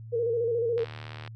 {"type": "tone with vibrato", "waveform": "sine", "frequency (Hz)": 466.2, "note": "A#4", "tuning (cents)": 0, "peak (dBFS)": -24, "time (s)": [0.12, 0.85], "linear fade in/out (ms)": 20, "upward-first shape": "square", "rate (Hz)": 14, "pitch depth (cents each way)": 49}
{"type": "click train", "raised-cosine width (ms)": 0.3, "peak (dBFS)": -25, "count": 39, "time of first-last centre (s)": [0.78, 1.276], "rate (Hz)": 76.6}
{"effects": ["added 112 Hz sine -40 dBFS peak until 1.35 s"]}